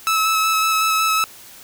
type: tone with vibrato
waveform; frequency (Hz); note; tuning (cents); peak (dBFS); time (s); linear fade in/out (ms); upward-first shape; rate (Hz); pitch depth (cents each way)
sawtooth; 1300; E6; -24; -12; 0.07-1.24; 0; square; 5.4; 11
effects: white hiss -42 dBFS RMS until 1.63 s